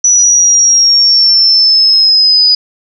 sine exponential sweep, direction down, 5920 to 4945 Hz, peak -4 dBFS, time 0.04-2.55 s, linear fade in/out 5 ms, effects none

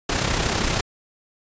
pink noise with amplitude modulation, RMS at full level -20 dBFS, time 0.09-0.81 s, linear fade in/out 5 ms, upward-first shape sine, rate 32.8 Hz, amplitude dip 50%, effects resampled to 16000 Hz

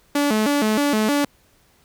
sawtooth tone with vibrato, 249.3 Hz, B3, 16 cents sharp, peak -13 dBFS, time 0.15-1.25 s, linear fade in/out 5 ms, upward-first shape square, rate 3.2 Hz, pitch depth 250 cents each way, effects pink hiss -58 dBFS RMS until 1.84 s

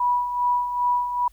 sine tone with tremolo, 978 Hz, B5, 17 cents flat, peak -17 dBFS, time 0-1.28 s, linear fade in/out 5 ms, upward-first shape sine, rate 2.5 Hz, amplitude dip 60%, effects added 50 Hz sine -51 dBFS peak until 1.32 s + white hiss -62 dBFS RMS until 1.32 s

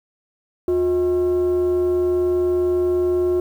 sine tone with frequency modulation, 359 Hz, F4, 48 cents sharp, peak -14 dBFS, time 0.68-3.4 s, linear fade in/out 2 ms, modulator 279 Hz, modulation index 0.31, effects tanh soft clip ceiling -14 dBFS + 8-bit

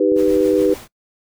sine chord, Eb augmented, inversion none, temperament equal, 311.1 / 392 / 493.9 Hz, Eb4 / G4 / B4, 0 / 0 / 0 cents, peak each -17 / -16 / -16 dBFS, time 0-0.74 s, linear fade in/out 5 ms
clicks, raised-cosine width 2 ms, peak -22 dBFS, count 12, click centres 0.12 / 0.164 / 0.228 / 0.28 / 0.311 / 0.367 / 0.407 / 0.462 / 0.536 / 0.621 / 0.661 / 0.696 s
pink noise with tremolo, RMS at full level -35 dBFS, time 0.15-0.88 s, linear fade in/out 50 ms, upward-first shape sine, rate 7 Hz, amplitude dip 40%
effects noise-tail reverb RT60 0.1 s tail -21 dB re dry

